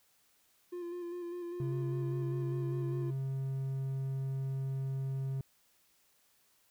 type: tone with vibrato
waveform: triangle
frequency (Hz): 349.2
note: F4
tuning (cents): 0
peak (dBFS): -36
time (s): 0.72-3.11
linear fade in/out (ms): 10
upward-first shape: square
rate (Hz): 5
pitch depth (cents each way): 23
type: tone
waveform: triangle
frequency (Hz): 134.4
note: C3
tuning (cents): +47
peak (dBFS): -31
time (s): 1.6-5.41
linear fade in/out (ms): 2
effects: white hiss -70 dBFS RMS until 6.7 s